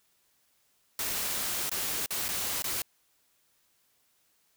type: noise with dropouts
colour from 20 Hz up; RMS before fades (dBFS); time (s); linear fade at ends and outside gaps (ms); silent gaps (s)
white; -32; 0.99-2.82; 2; 1.695-1.715 / 2.061-2.106 / 2.283-2.288 / 2.622-2.641
effects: white hiss -70 dBFS RMS until 4.56 s